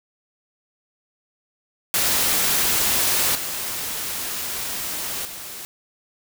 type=noise with level steps; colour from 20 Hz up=white; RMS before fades=-20 / -28 / -35 dBFS; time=1.94-5.65 s; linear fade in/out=0 ms; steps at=3.35 / 5.25 s; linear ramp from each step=2 ms; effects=none